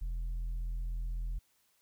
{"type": "tone with tanh clipping", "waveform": "triangle", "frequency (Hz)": 41.94, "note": "E1", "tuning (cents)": 31, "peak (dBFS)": -34, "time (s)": [0.01, 1.39], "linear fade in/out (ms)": 10, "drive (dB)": 8, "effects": ["white hiss -72 dBFS RMS until 1.81 s"]}